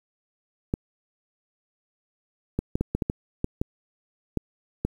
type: clicks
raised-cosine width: 3 ms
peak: -11 dBFS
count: 11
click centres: 0.739 / 2.59 / 2.755 / 2.81 / 2.95 / 3.022 / 3.099 / 3.444 / 3.615 / 4.373 / 4.85 s
effects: 8-bit